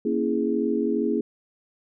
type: chord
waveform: sine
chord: A# half-diminished seventh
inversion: none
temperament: equal with one note detuned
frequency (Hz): 234.8 / 277.2 / 329.6 / 415.3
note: A#3 / C#4 / E4 / G#4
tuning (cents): +13 / 0 / 0 / 0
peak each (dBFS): -26 / -28 / -27 / -26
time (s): 0.05-1.21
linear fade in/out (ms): 5
effects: none